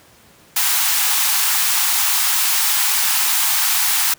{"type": "high-pass noise", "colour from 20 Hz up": "white", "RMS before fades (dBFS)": -17, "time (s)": [0.56, 4.14], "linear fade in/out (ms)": 5, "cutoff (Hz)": 750, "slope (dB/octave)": 96, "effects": ["pink hiss -49 dBFS RMS until 4.18 s", "high-pass 80 Hz 12 dB/octave"]}